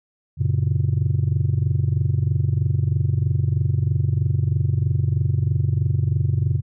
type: chord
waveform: sine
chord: F# major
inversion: none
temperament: just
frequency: 92.5 / 115.62 / 138.75 Hz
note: F#2 / A#2 / C#3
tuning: 0 / -14 / +2 cents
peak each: -20 dBFS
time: 0.37-6.62 s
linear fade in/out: 50 ms
effects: tanh soft clip ceiling -12 dBFS